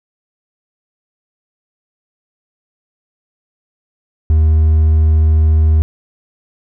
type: tone with hard clipping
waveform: triangle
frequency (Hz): 78.5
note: D#2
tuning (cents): +16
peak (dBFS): -8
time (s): 4.3-5.82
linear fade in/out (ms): 0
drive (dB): 5
effects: none